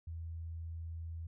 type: tone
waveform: sine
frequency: 82.41 Hz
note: E2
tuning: in tune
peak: -40 dBFS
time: 0.07-1.27 s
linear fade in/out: 5 ms
effects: none